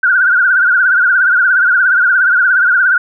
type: tone with vibrato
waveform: sine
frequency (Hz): 1480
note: F#6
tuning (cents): 0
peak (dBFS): -7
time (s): 0.03-2.98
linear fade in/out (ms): 5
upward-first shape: triangle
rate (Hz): 17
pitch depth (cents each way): 120
effects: none